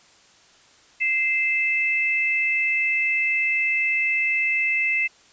sine tone pair together, 2084 / 2628 Hz, C7 / E7, -7 / -6 cents, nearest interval major third, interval 401 cents, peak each -22 dBFS, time 1-5.08 s, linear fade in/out 20 ms, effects white hiss -54 dBFS RMS until 5.32 s + resampled to 16000 Hz

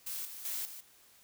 blue noise with level steps, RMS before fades -39 / -46 / -37 / -47 dBFS, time 0.06-0.81 s, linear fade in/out 10 ms, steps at 0.25 / 0.45 / 0.65 s, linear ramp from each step 2 ms, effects white hiss -62 dBFS RMS until 1.23 s

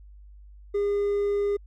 triangle tone with hard clipping, 406.5 Hz, G#4, 37 cents flat, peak -23 dBFS, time 0.74-1.57 s, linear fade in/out 10 ms, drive 5 dB, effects added 50 Hz sine -45 dBFS peak until 1.66 s

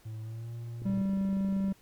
triangle tone with pitch glide, 110 to 117.22 Hz, A2 to A#2, 0 to +10 cents, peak -35 dBFS, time 0.05-1.02 s, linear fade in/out 10 ms, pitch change +110 cents, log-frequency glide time 0.22-0.52 s
click train, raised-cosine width 3 ms, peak -32 dBFS, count 24, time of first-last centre 0.82-1.722 s, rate 25.5 Hz
triangle tone, 194.5 Hz, G3, 13 cents flat, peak -25 dBFS, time 0.85-1.73 s, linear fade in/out 10 ms
effects pink hiss -62 dBFS RMS until 1.81 s

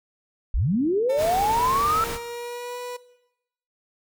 sine linear sweep, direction up, 31.68 to 1343 Hz, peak -19 dBFS, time 0.54-2.04 s, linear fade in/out 0 ms
30% pulse tone with pitch glide, 447.9 to 491.3 Hz, A4 to B4, +31 to -9 cents, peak -29 dBFS, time 1.09-2.97 s, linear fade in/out 10 ms, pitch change +160 cents, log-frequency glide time 1.54-2.78 s
pink noise, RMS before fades -32 dBFS, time 1.16-2.19 s, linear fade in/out 50 ms
effects noise-tail reverb RT60 0.9 s tail -17 dB re dry

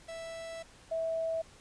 45% pulse / sine tone pair in turn, 659.3 / 652.5 Hz, E5 / E5, 0 / -18 cents, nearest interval unison, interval 18 cents, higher first, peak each -40 / -30 dBFS, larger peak second, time 0.08-0.63 / 0.91-1.42 s, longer first, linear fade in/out 10 ms, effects pink hiss -57 dBFS RMS until 1.6 s + resampled to 22050 Hz

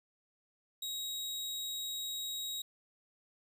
sawtooth tone, 3805 Hz, A#7, 35 cents sharp, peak -34 dBFS, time 0.82-2.62 s, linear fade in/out 5 ms, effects none

